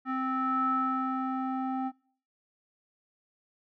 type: tone with low-pass filter sweep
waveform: square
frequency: 261.5 Hz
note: C4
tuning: 1 cent flat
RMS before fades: -30 dBFS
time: 0.05-1.92 s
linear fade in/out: 50 ms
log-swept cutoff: 1500 to 1000 Hz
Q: 9.7
effects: noise-tail reverb RT60 0.5 s tail -23 dB re dry